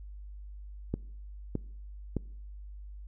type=click train; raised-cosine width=3 ms; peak=-17 dBFS; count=3; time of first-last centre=0.94-2.167 s; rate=1.63 Hz; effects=noise-tail reverb RT60 0.7 s tail -24 dB re dry + added 50 Hz sine -42 dBFS peak until 3.07 s